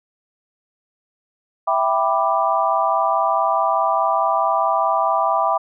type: chord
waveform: sine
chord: E minor seventh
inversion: none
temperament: equal with one note detuned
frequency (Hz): 659.3 / 784 / 987.8 / 1178.7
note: E5 / G5 / B5 / D6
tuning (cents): 0 / 0 / 0 / +6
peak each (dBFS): -21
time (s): 1.67-5.58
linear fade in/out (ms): 10
effects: none